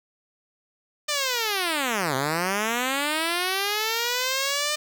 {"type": "linear two-way sweep", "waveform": "5% pulse", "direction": "down then up", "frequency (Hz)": [606, 127.7, 606], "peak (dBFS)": -12, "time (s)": [1.08, 4.76], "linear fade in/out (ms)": 10, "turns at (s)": 2.15, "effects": []}